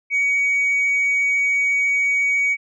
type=tone; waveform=sine; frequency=2253 Hz; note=C#7; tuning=28 cents sharp; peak=-14 dBFS; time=0.1-2.57 s; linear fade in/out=50 ms; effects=tanh soft clip ceiling -14 dBFS